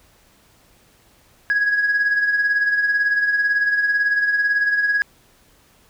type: tone with tremolo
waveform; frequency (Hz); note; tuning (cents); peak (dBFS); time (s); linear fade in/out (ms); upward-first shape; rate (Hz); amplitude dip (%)
sine; 1661.2; G#6; 0; -12; 1.5-5.02; 0; sine; 18; 55
effects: tanh soft clip ceiling -12 dBFS + pink hiss -55 dBFS RMS until 5.89 s